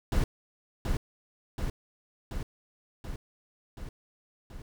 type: noise with echo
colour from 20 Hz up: brown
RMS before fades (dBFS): -25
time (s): 0.12-0.24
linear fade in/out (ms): 2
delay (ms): 730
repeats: 6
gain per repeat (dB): -3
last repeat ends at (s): 4.62
effects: none